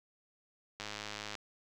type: click train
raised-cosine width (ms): 0.2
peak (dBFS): -23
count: 59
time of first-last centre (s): 0.8-1.352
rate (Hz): 105
effects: none